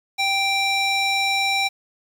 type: tone with band-pass filter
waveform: square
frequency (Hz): 784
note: G5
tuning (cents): 0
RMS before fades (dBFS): -21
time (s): 0.18-1.69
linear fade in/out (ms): 20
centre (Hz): 3300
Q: 1.2
effects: 7-bit

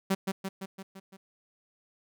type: tone with echo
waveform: sawtooth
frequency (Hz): 192.5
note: G3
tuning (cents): -31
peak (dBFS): -20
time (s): 0.1-0.15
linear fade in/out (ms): 10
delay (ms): 170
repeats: 6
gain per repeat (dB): -4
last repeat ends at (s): 1.17
effects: none

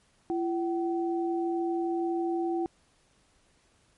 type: tone pair together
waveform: sine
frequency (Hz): 339 / 761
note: E4 / F#5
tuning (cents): +49 / +48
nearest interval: octave + major second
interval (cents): 1399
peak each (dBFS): -27 / -34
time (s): 0.3-2.66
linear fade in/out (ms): 0
effects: pink hiss -66 dBFS RMS until 3.97 s + MP3 48 kbps

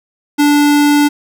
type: tone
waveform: square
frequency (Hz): 291.8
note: D4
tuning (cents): -11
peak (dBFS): -8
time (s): 0.38-1.09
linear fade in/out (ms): 20
effects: none

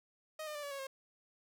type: tone with pitch steps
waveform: sawtooth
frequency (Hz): 624 / 605.5 / 587.6 / 570.2 / 553.4 / 537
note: D#5 / D#5 / D5 / C#5 / C#5 / C5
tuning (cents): +5 / -47 / +1 / +49 / -3 / +45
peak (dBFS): -37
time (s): 0.39-0.87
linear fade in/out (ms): 5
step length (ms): 80
effects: none

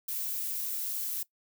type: noise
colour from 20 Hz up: violet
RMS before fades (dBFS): -34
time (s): 0.08-1.23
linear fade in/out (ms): 5
effects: noise-tail reverb RT60 0.1 s tail -19 dB re dry

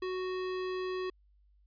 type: tone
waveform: square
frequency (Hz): 370.2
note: F#4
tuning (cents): +1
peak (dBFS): -34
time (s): 0.02-1.1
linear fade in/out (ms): 5
effects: added 50 Hz sine -62 dBFS peak until 1.66 s + resampled to 11025 Hz

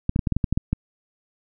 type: clicks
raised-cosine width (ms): 5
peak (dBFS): -8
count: 10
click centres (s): 0.094 / 0.161 / 0.192 / 0.272 / 0.323 / 0.366 / 0.442 / 0.526 / 0.575 / 0.73
effects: none

